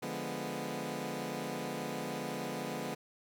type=chord; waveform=15% pulse; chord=D diminished seventh; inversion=none; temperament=equal; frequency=146.83 / 174.61 / 207.7 / 246.9 Hz; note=D3 / F3 / Ab3 / Cb4; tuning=0 / 0 / 0 / 0 cents; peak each=-37 / -37 / -36 / -34 dBFS; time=0.02-2.95 s; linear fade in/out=10 ms; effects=none